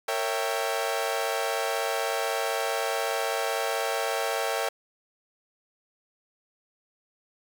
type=chord; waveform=sawtooth; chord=A# diminished seventh; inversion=none; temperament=equal with one note detuned; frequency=458.4 / 554.4 / 659.3 / 784 Hz; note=A#4 / C#5 / E5 / G5; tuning=-29 / 0 / 0 / 0 cents; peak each=-28 dBFS; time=0.08-4.69 s; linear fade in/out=5 ms; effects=none